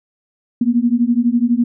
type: beating tone pair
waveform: sine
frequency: 232.8 / 244.8 Hz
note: A#3 / B3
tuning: -2 / -15 cents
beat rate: 12 Hz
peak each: -15 dBFS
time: 0.61-1.64 s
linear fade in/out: 5 ms
effects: none